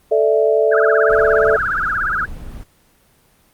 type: chord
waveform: sine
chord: A suspended fourth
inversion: none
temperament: equal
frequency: 440 / 587.3 / 659.3 Hz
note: A4 / D5 / E5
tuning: 0 / 0 / 0 cents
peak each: -14 / -17 / -17 dBFS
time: 0.11-1.57 s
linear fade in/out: 10 ms
type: tone with vibrato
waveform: sine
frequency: 1445 Hz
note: F#6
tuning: 41 cents flat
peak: -16 dBFS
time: 0.71-2.26 s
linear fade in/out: 20 ms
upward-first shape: triangle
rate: 17 Hz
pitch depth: 280 cents each way
type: noise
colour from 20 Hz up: brown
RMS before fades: -31 dBFS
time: 1.09-2.64 s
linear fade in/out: 10 ms
effects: pink hiss -55 dBFS RMS until 3.53 s + Opus 24 kbps